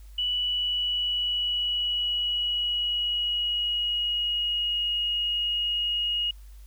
sine tone with pitch glide, 2955 to 2878 Hz, F#7 to F#7, -3 to -49 cents, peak -24 dBFS, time 0.18-6.31 s, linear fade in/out 5 ms, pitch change -46 cents, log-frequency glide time 0.36-4.91 s, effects added 50 Hz sine -43 dBFS peak until 6.66 s + white hiss -61 dBFS RMS until 6.66 s

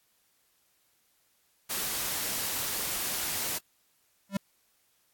white noise, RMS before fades -32 dBFS, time 1.69-3.59 s, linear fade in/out 20 ms
square tone with exponential growth, 197.2 Hz, G3, 11 cents sharp, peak -24 dBFS, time 4.29-4.37 s, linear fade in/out 5 ms, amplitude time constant 17 ms
effects white hiss -70 dBFS RMS until 5.13 s + AAC 64 kbps

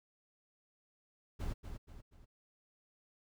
brown noise with echo, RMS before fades -38 dBFS, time 1.39-1.54 s, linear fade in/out 20 ms, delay 240 ms, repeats 3, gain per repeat -7 dB, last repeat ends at 2.26 s, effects none

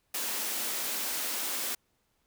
white high-pass noise, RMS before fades -33 dBFS, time 0.14-1.75 s, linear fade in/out 5 ms, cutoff 200 Hz, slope 96 dB/octave, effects pink hiss -74 dBFS RMS until 2.26 s

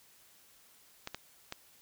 clicks, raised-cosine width 0.2 ms, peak -21 dBFS, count 3, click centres 1.074 / 1.146 / 1.524 s, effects white hiss -62 dBFS RMS until 1.81 s

